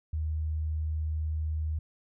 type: tone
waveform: sine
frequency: 77.9 Hz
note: D#2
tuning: 3 cents sharp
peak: -28 dBFS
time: 0.13-1.79 s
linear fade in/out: 5 ms
effects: none